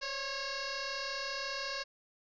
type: tone with frequency modulation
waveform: sine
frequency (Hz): 1661.2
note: G#6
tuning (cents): 0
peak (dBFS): -35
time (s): 0.01-1.84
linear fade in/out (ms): 20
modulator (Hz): 548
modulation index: 6.7
effects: none